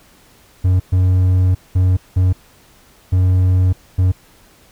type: tone bursts at uneven times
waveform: triangle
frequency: 92.1 Hz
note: F#2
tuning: 7 cents flat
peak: -8 dBFS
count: 6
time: 0.64-0.8 / 0.92-1.55 / 1.75-1.97 / 2.16-2.33 / 3.12-3.73 / 3.98-4.12 s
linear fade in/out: 10 ms
effects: pink hiss -49 dBFS RMS until 4.71 s